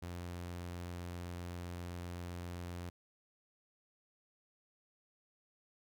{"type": "tone", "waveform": "sawtooth", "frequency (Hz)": 87.7, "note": "F2", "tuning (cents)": 8, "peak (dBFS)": -38, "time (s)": [0.02, 2.9], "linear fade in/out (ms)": 10, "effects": []}